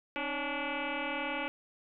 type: tone with frequency modulation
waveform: sine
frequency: 880 Hz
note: A5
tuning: in tune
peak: -32 dBFS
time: 0.16-1.48 s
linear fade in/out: 0 ms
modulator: 287 Hz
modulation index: 6.6
effects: none